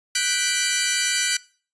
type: chord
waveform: 10% pulse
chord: G major seventh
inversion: third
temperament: equal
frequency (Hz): 1480 / 1568 / 1975.5 / 2349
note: F#6 / G6 / B6 / D7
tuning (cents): 0 / 0 / 0 / 0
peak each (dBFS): -16 / -20 / -16 / -16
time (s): 0.15-1.37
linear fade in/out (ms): 5
effects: noise-tail reverb RT60 0.4 s tail -21 dB re dry + resampled to 22050 Hz